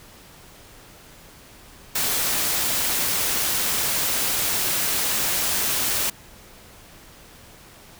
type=noise; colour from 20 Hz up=white; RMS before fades=-23 dBFS; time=1.95-6.1 s; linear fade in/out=5 ms; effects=pink hiss -47 dBFS RMS until 7.99 s